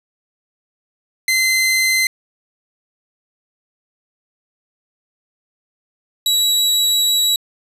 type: tone pair in turn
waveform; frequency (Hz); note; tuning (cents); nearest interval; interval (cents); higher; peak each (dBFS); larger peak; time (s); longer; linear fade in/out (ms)
sawtooth; 2065 / 3898; C7 / B7; -23 / -23; major seventh; 1100; second; -10; neither; 1.28-2.07 / 6.26-7.36; second; 2
effects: resampled to 32000 Hz + 7-bit